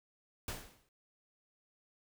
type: noise with exponential decay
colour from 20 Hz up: pink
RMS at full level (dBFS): -38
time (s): 0.48-0.89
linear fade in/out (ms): 2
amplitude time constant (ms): 87
effects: none